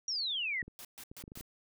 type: exponential sweep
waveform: sine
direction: down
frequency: 5800 to 1864.7 Hz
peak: -32 dBFS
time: 0.08-0.62 s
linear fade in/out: 2 ms
type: clicks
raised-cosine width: 3 ms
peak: -35 dBFS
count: 8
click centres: 0.628 / 0.68 / 1.115 / 1.239 / 1.279 / 1.319 / 1.374 / 1.408 s
type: noise bursts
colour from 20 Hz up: white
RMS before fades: -48 dBFS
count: 4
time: 0.79-1.412 s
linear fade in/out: 0 ms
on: 58 ms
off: 130 ms
effects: none